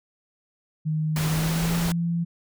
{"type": "tone with pitch glide", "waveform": "sine", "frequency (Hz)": [155.56, 169.64], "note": ["D#3", "E3"], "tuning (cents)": [0, 50], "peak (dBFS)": -22, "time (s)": [0.85, 2.25], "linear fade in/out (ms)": 20, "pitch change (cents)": 150, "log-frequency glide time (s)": [1.25, 1.76]}
{"type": "noise", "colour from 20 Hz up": "pink", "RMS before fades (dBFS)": -30, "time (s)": [1.16, 1.92], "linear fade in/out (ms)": 2}
{"effects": []}